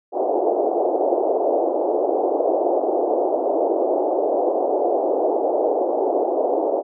white band-pass noise, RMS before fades -20 dBFS, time 0.12-6.83 s, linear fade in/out 50 ms, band 320 to 740 Hz, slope 48 dB/octave, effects none

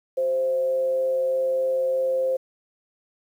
sine tone with frequency modulation, 523.3 Hz, C5, in tune, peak -20 dBFS, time 0.17-2.37 s, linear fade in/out 10 ms, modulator 145 Hz, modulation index 0.22, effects 9-bit

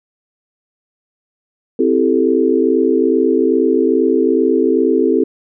sine chord, A minor seventh, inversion first, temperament equal, 261.6 / 329.6 / 392 / 440 Hz, C4 / E4 / G4 / A4, 0 / 0 / 0 / 0 cents, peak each -16 dBFS, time 1.79-5.24 s, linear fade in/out 5 ms, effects none

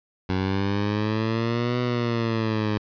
15% pulse exponential two-way sweep, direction up then down, 92.5 to 123.8 to 105 Hz, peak -16 dBFS, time 0.29-2.78 s, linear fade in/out 5 ms, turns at 1.8 s, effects resampled to 11025 Hz + 9-bit

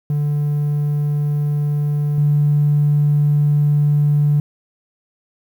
triangle tone with level steps, 146.83 Hz, D3, in tune, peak -13 / -8 dBFS, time 0.1-4.4 s, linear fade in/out 2 ms, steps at 2.18 s, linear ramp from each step 2 ms, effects tanh soft clip ceiling -9 dBFS + 8-bit

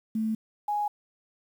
sine tone pair in turn, 220 / 830.6 Hz, A3 / G#5, 0 / 0 cents, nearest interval octave + major seventh, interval 2300 cents, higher second, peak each -25 dBFS, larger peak neither, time 0.15-0.35 / 0.68-0.88 s, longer neither, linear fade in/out 5 ms, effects 9-bit

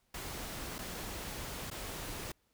pink noise with dropouts, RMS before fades -42 dBFS, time 0.14-2.32 s, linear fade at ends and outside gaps 5 ms, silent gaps 0.784-0.788 / 1.702-1.712 s, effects pink hiss -75 dBFS RMS until 2.53 s

